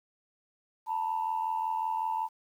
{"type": "tone pair together", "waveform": "sine", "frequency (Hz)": [887, 972.4], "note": ["A5", "B5"], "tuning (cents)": [14, -27], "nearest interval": "major second", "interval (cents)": 159, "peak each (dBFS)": [-29, -33], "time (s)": [0.86, 2.29], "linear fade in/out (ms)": 50, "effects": ["tanh soft clip ceiling -22 dBFS", "10-bit"]}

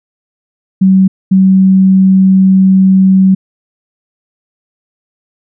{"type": "tone pair in turn", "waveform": "sine", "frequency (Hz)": [190, 190], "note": ["F#3", "F#3"], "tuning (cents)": [46, 46], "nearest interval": "unison", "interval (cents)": 0, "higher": "neither", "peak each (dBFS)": -3, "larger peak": "neither", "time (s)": [[0.81, 1.08], [1.31, 3.35]], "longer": "second", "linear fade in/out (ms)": 10, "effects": []}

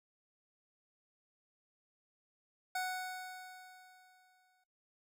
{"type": "tone with exponential decay", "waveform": "25% pulse", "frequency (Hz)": 740, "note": "F#5", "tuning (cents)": 0, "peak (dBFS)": -30, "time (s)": [2.75, 4.64], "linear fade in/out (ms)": 5, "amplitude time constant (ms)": 410, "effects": ["noise-tail reverb RT60 0.3 s tail -22 dB re dry"]}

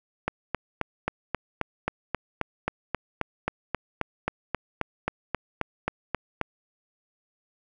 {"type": "click train", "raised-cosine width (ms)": 0.5, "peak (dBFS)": -10, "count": 24, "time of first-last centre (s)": [0.28, 6.413], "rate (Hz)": 3.75, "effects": []}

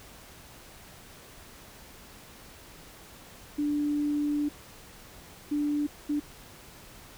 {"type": "tone bursts at uneven times", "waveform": "sine", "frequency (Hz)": 293.7, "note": "D4", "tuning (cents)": 0, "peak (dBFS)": -25, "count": 3, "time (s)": [[3.58, 4.49], [5.51, 5.87], [6.09, 6.2]], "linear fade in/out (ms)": 10, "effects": ["pink hiss -50 dBFS RMS until 7.17 s"]}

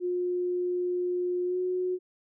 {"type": "tone with pitch glide", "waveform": "sine", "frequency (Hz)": [357.8, 365.1], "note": ["F4", "F#4"], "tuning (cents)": [42, -23], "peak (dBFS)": -26, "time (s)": [0, 1.99], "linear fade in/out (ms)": 50, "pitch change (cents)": 35, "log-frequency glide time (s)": [1.45, 1.58], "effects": []}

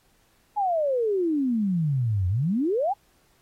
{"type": "exponential two-way sweep", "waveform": "sine", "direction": "down then up", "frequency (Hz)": [854, 87.31, 854], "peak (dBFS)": -21, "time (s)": [0.56, 2.94], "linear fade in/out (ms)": 20, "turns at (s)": 2.28, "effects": ["pink hiss -64 dBFS RMS until 3.41 s", "AAC 48 kbps"]}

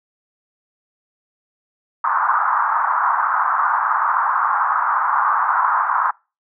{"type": "band-pass noise", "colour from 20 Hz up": "pink", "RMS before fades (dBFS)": -18, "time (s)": [2.04, 6.11], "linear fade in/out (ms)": 5, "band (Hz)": [900, 1400], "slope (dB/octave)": 48, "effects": ["noise-tail reverb RT60 0.3 s tail -26 dB re dry"]}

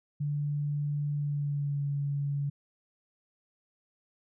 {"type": "tone with pitch glide", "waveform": "sine", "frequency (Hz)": [146, 142.17], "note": ["D3", "C#3"], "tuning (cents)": [-10, 44], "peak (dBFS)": -28, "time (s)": [0.2, 2.5], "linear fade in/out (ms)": 10, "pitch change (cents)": -46, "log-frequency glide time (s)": [1.14, 1.84], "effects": []}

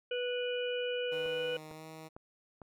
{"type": "harmonic tone", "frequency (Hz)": 491.6, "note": "B4", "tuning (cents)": -8, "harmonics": [1, 3, 5, 6], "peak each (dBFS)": [-33, -43, -44, -41], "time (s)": [0.11, 1.57], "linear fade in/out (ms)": 5}
{"type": "tone with pitch glide", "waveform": "10% pulse", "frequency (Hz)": [155.56, 158.65], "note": ["D#3", "D#3"], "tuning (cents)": [0, 34], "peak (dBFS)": -38, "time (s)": [1.11, 2.09], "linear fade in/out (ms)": 20, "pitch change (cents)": 34, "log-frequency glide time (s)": [1.72, 1.84]}
{"type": "click train", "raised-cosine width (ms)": 1, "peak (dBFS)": -34, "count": 4, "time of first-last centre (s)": [1.26, 2.617], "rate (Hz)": 2.21}
{"effects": []}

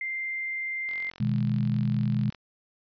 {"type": "tone", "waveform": "sine", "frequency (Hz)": 2093, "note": "C7", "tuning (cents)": 0, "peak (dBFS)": -29, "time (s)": [0.01, 1.1], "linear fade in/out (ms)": 2}
{"type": "click train", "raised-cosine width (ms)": 0.2, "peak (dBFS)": -28, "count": 66, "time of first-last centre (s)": [0.89, 2.347], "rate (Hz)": 44.6}
{"type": "chord", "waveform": "sine", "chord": "G# minor", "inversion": "first", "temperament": "equal", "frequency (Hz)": [123.47, 155.56, 207.7], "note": ["B2", "D#3", "G#3"], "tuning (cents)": [0, 0, 0], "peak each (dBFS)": [-26, -30, -27], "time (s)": [1.2, 2.3], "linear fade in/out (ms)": 5}
{"effects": ["resampled to 11025 Hz"]}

